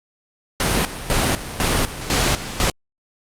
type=noise with tremolo; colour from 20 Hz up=pink; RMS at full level=-18 dBFS; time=0.6-2.7 s; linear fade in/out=2 ms; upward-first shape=square; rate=2 Hz; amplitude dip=75%; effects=low-pass 11000 Hz 12 dB/octave + Opus 48 kbps